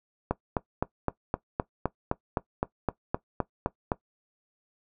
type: click train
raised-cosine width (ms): 1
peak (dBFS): -11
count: 15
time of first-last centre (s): 0.31-3.918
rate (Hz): 3.88
effects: noise-tail reverb RT60 0.1 s tail -18 dB re dry